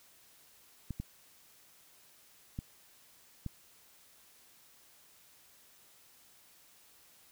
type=clicks; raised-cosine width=5 ms; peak=-25 dBFS; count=4; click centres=0.907 / 1 / 2.589 / 3.463 s; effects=white hiss -62 dBFS RMS until 7.31 s